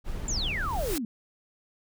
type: noise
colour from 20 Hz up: brown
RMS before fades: -32 dBFS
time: 0.04-0.97 s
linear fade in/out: 50 ms
type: exponential sweep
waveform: sine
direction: down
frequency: 7420 to 209 Hz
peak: -29 dBFS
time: 0.28-1.05 s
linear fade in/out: 2 ms
type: noise with exponential growth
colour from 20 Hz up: white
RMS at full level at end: -32 dBFS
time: 0.38-0.98 s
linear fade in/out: 2 ms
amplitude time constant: 130 ms
effects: none